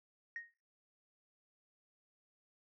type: tone with exponential decay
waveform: sine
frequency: 1864.7 Hz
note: A#6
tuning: in tune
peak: -37 dBFS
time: 0.36-0.54 s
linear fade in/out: 1 ms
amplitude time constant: 38 ms
effects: noise-tail reverb RT60 0.5 s tail -25 dB re dry + tanh soft clip ceiling -35 dBFS